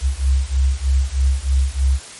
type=beating tone pair; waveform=sine; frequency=65.41 / 68.61 Hz; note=C2 / C#2; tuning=0 / -17 cents; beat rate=3.2 Hz; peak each=-17 dBFS; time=0.01-2 s; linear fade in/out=50 ms; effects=white hiss -36 dBFS RMS until 2.19 s + MP3 48 kbps